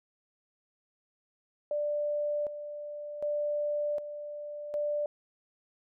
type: tone with tremolo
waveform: sine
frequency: 590 Hz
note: D5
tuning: 8 cents sharp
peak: -28 dBFS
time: 1.71-5.06 s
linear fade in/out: 2 ms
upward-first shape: square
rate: 0.66 Hz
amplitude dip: 65%
effects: none